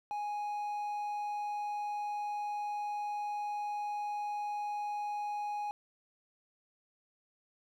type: tone with hard clipping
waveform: triangle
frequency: 830 Hz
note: G#5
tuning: 1 cent flat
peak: -35 dBFS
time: 0.11-5.71 s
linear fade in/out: 0 ms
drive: 6 dB
effects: none